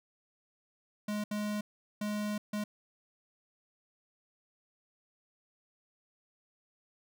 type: tone bursts at uneven times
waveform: square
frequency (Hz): 209.2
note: G#3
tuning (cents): +13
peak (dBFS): -33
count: 4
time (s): 1.08-1.24 / 1.31-1.61 / 2.01-2.38 / 2.53-2.64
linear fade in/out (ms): 5
effects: none